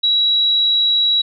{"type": "tone", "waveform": "sine", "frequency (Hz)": 3887, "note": "B7", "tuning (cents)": -28, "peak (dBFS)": -12, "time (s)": [0.03, 1.22], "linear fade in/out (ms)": 10, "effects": []}